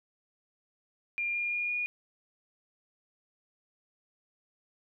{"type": "tone with pitch steps", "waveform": "sine", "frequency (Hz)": [2400, 2414, 2428, 2442], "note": ["D7", "D7", "D#7", "D#7"], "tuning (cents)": [37, 47, -43, -33], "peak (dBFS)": -29, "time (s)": [1.18, 1.86], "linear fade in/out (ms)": 0, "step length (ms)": 170, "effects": []}